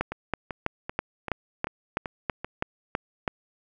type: two click trains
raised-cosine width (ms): 0.5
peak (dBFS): -17 / -10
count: 7 / 11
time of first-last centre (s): 0.12-2.446 / 0.01-3.278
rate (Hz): 2.58 / 3.06
effects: none